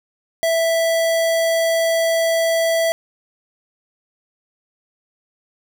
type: tone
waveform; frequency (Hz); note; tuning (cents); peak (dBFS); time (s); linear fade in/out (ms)
square; 659.3; E5; 0; -16; 0.43-2.92; 0
effects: none